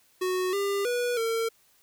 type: tone with pitch steps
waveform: square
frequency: 368.5 / 399.7 / 486.5 / 454.6 Hz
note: F#4 / G4 / B4 / A#4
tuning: -7 / +34 / -26 / -43 cents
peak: -26 dBFS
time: 0.21-1.49 s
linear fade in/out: 10 ms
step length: 320 ms
effects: white hiss -63 dBFS RMS until 1.82 s